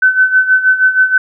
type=tone with tremolo; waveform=sine; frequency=1518 Hz; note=F#6; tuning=44 cents sharp; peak=-4 dBFS; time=0.02-1.18 s; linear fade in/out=5 ms; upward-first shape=sine; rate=6.3 Hz; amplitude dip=75%; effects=none